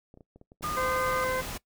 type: clicks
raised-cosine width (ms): 2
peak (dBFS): -37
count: 10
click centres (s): 0.141 / 0.174 / 0.208 / 0.36 / 0.414 / 0.519 / 0.609 / 0.669 / 0.734 / 0.821
type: noise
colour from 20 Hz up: pink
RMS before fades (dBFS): -37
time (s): 0.62-1.58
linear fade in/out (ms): 10
type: tone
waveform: sine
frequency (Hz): 1218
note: D#6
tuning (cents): -37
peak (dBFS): -31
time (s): 0.64-1.24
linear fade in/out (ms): 0
type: harmonic tone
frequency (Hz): 515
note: C5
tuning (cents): -28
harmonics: 1 / 2 / 3 / 4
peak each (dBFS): -30 / -33 / -35 / -36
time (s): 0.76-1.42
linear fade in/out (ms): 20
effects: noise-tail reverb RT60 0.1 s tail -20 dB re dry